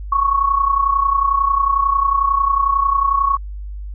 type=tone with amplitude modulation; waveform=sine; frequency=1108.7 Hz; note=C#6; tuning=in tune; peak=-10 dBFS; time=0.12-3.37 s; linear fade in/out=5 ms; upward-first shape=sine; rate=31.1 Hz; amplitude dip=70%; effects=added 50 Hz sine -26 dBFS peak until 3.94 s